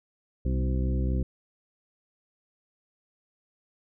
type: harmonic tone with a mistuned harmonic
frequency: 64.3 Hz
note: C2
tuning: 30 cents flat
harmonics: 1 / 2 / 3 / 4 / 5 / 6 / 8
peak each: -25 / -31 / -35 / -37 / -39 / -41 / -43 dBFS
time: 0.45-1.23 s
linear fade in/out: 5 ms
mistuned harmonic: 3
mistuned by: +27 cents
effects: none